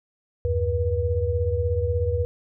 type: tone cluster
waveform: sine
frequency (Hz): 78.7 / 95.2 / 483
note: D#2 / F#2 / B4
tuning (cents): +20 / +50 / -39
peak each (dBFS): -25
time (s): 0.45-2.25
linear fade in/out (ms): 0
effects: none